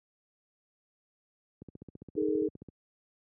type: click train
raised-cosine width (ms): 3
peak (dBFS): -32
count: 17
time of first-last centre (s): 1.62-2.687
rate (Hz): 15
type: chord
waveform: sine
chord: D# suspended fourth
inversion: none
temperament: equal with one note detuned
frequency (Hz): 311.1 / 415.3 / 456.3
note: D#4 / G#4 / A#4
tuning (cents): 0 / 0 / -37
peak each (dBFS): -30 / -30 / -33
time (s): 2.16-2.49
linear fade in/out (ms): 20
effects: high-pass 100 Hz 12 dB/octave